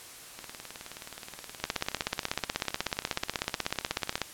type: two click trains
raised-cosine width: 0.2 ms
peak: -10 / -23 dBFS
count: 43 / 73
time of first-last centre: 1.64-4.217 / 0.39-4.179 s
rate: 16.3 / 19 Hz
effects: white hiss -47 dBFS RMS until 4.33 s + low-pass 12000 Hz 12 dB/octave